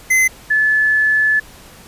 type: tone pair in turn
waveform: square / sine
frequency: 2051 / 1729.7 Hz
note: C7 / A6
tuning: -35 / -30 cents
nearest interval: minor third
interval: 295 cents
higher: first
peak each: -11 dBFS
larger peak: neither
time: 0.1-0.28 / 0.5-1.4 s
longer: second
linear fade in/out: 10 ms
effects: pink hiss -41 dBFS RMS until 1.87 s + resampled to 32000 Hz